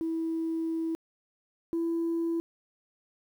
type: tone pair in turn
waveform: sine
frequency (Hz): 326.3 / 333.5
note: E4 / E4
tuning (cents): -18 / +20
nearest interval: unison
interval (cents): 38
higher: second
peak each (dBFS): -27 / -25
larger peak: second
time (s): 0.01-0.95 / 1.73-2.4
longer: first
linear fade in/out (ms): 0
effects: tanh soft clip ceiling -24 dBFS + 10-bit